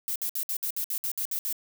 violet noise bursts, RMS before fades -30 dBFS, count 11, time 0.08-1.527 s, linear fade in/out 0 ms, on 77 ms, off 60 ms, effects none

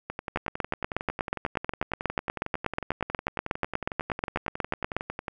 two click trains, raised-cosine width 0.5 ms, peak -17 / -10 dBFS, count 58 / 39, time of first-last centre 0.1-5.282 / 0.36-4.966 s, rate 11 / 8.25 Hz, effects none

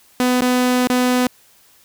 sawtooth tone with dropouts, 250 Hz, B3, 21 cents sharp, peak -10 dBFS, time 0.2-1.27 s, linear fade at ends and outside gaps 1 ms, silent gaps 0.409-0.419 / 0.873-0.899 s, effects white hiss -52 dBFS RMS until 1.84 s

